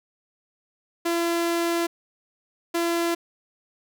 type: tone bursts at uneven times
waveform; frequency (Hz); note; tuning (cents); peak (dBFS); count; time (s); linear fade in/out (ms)
sawtooth; 339.2; E4; +50; -18; 2; 1.05-1.87 / 2.74-3.15; 10
effects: none